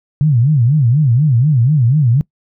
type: tone with vibrato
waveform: sine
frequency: 133.9 Hz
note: C3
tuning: 40 cents sharp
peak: -8 dBFS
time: 0.21-2.21 s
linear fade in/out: 0 ms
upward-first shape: sine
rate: 4.1 Hz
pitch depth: 270 cents each way
effects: noise-tail reverb RT60 0.1 s tail -23 dB re dry